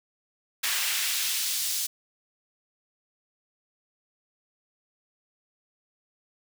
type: noise with high-pass filter sweep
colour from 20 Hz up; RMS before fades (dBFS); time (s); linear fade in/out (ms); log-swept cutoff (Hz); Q
pink; -28; 0.63-1.87; 10; 1800 to 5200; 0.93
effects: none